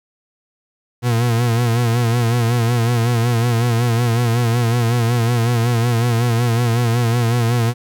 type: tone with vibrato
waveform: 40% pulse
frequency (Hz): 118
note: A#2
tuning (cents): +22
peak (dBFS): -13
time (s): 1.02-7.74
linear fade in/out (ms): 50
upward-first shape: sine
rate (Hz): 5.4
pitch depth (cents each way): 67
effects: 9-bit